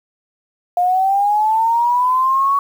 sine linear sweep, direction up, 704 to 1125 Hz, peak -12 dBFS, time 0.77-2.59 s, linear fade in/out 2 ms, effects 7-bit

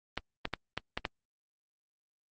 clicks, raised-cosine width 0.3 ms, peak -15 dBFS, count 6, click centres 0.176 / 0.454 / 0.537 / 0.776 / 0.975 / 1.052 s, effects Opus 24 kbps

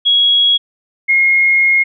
sine tone pair in turn, 3322 / 2149 Hz, G#7 / C7, 0 / +46 cents, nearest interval minor sixth, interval 754 cents, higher first, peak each -8 dBFS, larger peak neither, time 0.05-0.58 / 1.08-1.84 s, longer second, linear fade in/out 20 ms, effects none

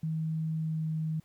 sine tone with pitch glide, 159.1 to 157.91 Hz, D#3 to D#3, +39 to +26 cents, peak -29 dBFS, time 0.03-1.2 s, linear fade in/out 5 ms, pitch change -13 cents, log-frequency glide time 0.55-0.89 s, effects pink hiss -68 dBFS RMS until 1.24 s

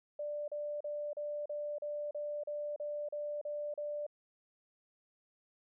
sine tone bursts, 590 Hz, D5, 8 cents sharp, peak -36 dBFS, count 12, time 0.19-4.066 s, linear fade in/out 5 ms, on 290 ms, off 36 ms, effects none

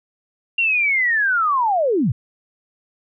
sine linear sweep, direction down, 2788 to 92.5 Hz, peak -15 dBFS, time 0.58-2.12 s, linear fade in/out 5 ms, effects none

